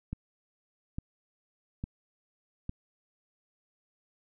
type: click train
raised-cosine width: 5 ms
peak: -22 dBFS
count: 4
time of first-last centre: 0.13-2.694 s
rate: 1.17 Hz
effects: none

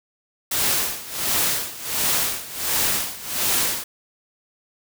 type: noise with tremolo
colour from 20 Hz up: white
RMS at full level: -20 dBFS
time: 0.51-3.84 s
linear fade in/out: 5 ms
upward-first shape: sine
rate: 1.4 Hz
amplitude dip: 85%
effects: none

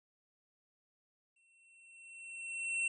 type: tone with exponential growth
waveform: square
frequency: 2709 Hz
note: E7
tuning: 47 cents sharp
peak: -31 dBFS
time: 1.36-2.88 s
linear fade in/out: 5 ms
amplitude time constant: 330 ms
effects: resampled to 24000 Hz

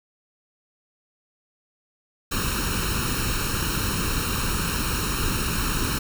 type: noise with comb filter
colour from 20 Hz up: pink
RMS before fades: -25 dBFS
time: 2.31-5.99 s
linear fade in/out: 10 ms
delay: 0.73 ms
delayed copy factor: +0.8
effects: none

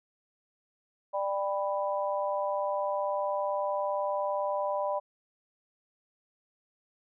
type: harmonic tone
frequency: 197.8 Hz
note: G3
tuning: 16 cents sharp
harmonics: 3 / 4 / 5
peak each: -30 / -35 / -33 dBFS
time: 1.13-5 s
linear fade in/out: 20 ms
effects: none

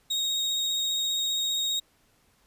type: tone with vibrato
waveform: 35% pulse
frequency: 3749 Hz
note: A#7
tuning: 9 cents sharp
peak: -24 dBFS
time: 0.1-1.8 s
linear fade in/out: 10 ms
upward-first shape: sine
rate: 15 Hz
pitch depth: 17 cents each way
effects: pink hiss -65 dBFS RMS until 2.46 s + resampled to 32000 Hz

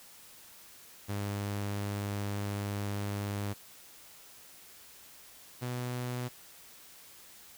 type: tone pair in turn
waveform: sawtooth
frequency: 101.6 / 123.73 Hz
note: G#2 / B2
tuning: -38 / +4 cents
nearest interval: minor third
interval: 342 cents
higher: second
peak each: -29 / -30 dBFS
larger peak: first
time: 1.08-3.54 / 5.61-6.29 s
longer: first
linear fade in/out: 20 ms
effects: white hiss -54 dBFS RMS until 7.57 s

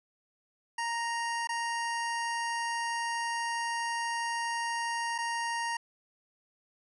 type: tone with dropouts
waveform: 25% pulse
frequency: 932.3 Hz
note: A#5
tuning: in tune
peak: -27 dBFS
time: 0.78-5.77 s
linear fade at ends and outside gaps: 5 ms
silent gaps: 1.473-1.49 / 5.181-5.185 s
effects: resampled to 24000 Hz

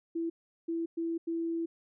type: tone bursts at uneven times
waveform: sine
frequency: 332.2 Hz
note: E4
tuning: 13 cents sharp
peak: -30 dBFS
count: 4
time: 0.15-0.3 / 0.68-0.86 / 0.97-1.18 / 1.27-1.66 s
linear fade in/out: 10 ms
effects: none

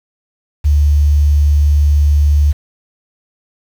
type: tone with quantisation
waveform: sine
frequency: 73.2 Hz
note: D2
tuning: 5 cents flat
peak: -7 dBFS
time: 0.64-2.53 s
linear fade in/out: 20 ms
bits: 6
effects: none

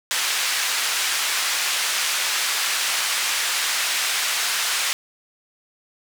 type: band-pass noise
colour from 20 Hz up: pink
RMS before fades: -23 dBFS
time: 0.11-4.93 s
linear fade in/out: 0 ms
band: 1600 to 10000 Hz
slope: 12 dB/octave
effects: none

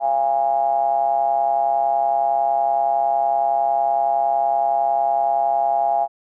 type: ring-modulated tone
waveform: triangle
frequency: 65.41 Hz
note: C2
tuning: in tune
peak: -11 dBFS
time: 0-6.08 s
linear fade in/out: 50 ms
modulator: 753 Hz
effects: none

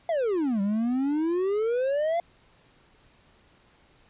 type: exponential two-way sweep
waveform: triangle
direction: down then up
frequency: 698.5 to 194 to 698.5 Hz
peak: -21 dBFS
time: 0.09-2.2 s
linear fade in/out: 2 ms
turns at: 0.61 s
effects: pink hiss -60 dBFS RMS until 4.09 s + resampled to 8000 Hz

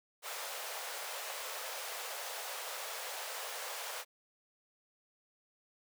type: high-pass noise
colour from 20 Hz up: pink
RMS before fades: -42 dBFS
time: 0.22-4.05 s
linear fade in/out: 50 ms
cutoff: 480 Hz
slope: 48 dB/octave
effects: none

